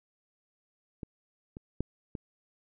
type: clicks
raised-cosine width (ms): 3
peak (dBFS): -25 / -29 / -17 / -24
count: 4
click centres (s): 1.032 / 1.569 / 1.806 / 2.152
effects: none